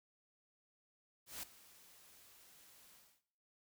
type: noise with ADSR envelope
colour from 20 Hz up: white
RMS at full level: -44 dBFS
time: 1.26-3.22 s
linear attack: 170 ms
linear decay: 6 ms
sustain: -19 dB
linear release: 280 ms
effects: noise-tail reverb RT60 0.7 s tail -17 dB re dry